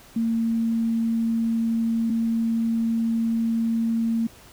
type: tone pair in turn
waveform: sine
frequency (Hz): 228 / 228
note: A#3 / A#3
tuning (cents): -38 / -38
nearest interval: unison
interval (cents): 0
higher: neither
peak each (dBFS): -20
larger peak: neither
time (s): 0.16-2.1 / 2.1-4.27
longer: second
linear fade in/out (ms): 5
effects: pink hiss -49 dBFS RMS until 4.52 s